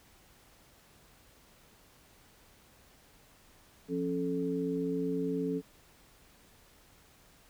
sine tone cluster, 174.3 / 273.1 / 435.5 Hz, F3 / C#4 / A4, -3 / -26 / -18 cents, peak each -36 / -33 / -34 dBFS, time 3.88-5.62 s, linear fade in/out 50 ms, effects pink hiss -61 dBFS RMS until 7.49 s

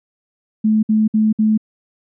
sine tone bursts, 216.5 Hz, A3, 28 cents flat, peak -11 dBFS, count 4, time 0.64-1.577 s, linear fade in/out 10 ms, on 190 ms, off 59 ms, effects none

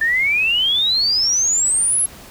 sine exponential sweep, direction up, 1766 to 11175 Hz, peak -14 dBFS, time 0.01-2.06 s, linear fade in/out 5 ms, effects pink hiss -40 dBFS RMS until 2.3 s

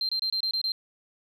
sine tone bursts, 4151 Hz, C8, 15 cents flat, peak -24 dBFS, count 7, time 0.01-0.72 s, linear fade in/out 2 ms, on 80 ms, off 25 ms, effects tanh soft clip ceiling -20 dBFS

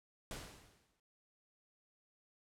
pink noise with exponential decay, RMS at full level -44 dBFS, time 0.31-1 s, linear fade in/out 1 ms, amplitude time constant 150 ms, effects low-pass 11000 Hz 12 dB/octave

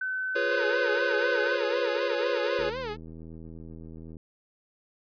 sine tone, 1519 Hz, F#6, 45 cents sharp, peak -28 dBFS, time 0.01-1.55 s, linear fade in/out 5 ms
square chord, C# dominant seventh, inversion first, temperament equal, 349.2 / 415.3 / 493.9 / 554.4 Hz, E#4 / G#4 / B4 / C#5, 0 / 0 / 0 / 0 cents, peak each -36 / -34 / -31 / -31 dBFS, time 0.35-2.7 s, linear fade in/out 10 ms
sawtooth tone with vibrato, 470 Hz, A#4, 14 cents sharp, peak -28 dBFS, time 0.48-2.97 s, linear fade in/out 50 ms, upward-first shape sine, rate 4 Hz, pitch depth 210 cents each way
click train, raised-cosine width 3 ms, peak -32 dBFS, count 129, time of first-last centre 2.59-4.168 s, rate 81.1 Hz
effects resampled to 11025 Hz

